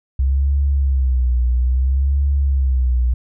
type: tone with vibrato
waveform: sine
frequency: 65.41 Hz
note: C2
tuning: in tune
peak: -13 dBFS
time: 0.19-3.14 s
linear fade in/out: 5 ms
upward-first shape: sine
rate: 0.6 Hz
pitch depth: 120 cents each way
effects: none